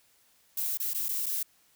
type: noise with dropouts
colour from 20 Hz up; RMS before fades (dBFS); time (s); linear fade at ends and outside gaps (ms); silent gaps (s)
violet; -31; 0.57-1.43; 5; 0.774-0.799 / 0.935-0.946 / 1.085-1.089 / 1.26-1.264
effects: white hiss -65 dBFS RMS until 1.75 s